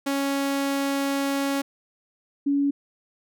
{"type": "tone pair in turn", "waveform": ["sawtooth", "sine"], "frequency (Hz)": [277.2, 282.2], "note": ["C#4", "C#4"], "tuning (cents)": [0, 31], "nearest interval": "unison", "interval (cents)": 31, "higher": "second", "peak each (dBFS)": -19, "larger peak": "neither", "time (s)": [[0.06, 1.62], [2.46, 2.71]], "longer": "first", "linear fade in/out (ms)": 10, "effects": []}